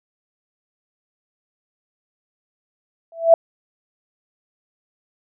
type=tone with exponential growth; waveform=sine; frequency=663 Hz; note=E5; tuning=10 cents sharp; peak=-3 dBFS; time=3.12-3.34 s; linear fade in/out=2 ms; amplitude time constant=47 ms; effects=none